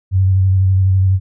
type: tone with vibrato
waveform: sine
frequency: 94.8 Hz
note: F#2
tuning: 43 cents sharp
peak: -9 dBFS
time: 0.11-1.2 s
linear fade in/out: 50 ms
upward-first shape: square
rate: 12 Hz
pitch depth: 21 cents each way
effects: none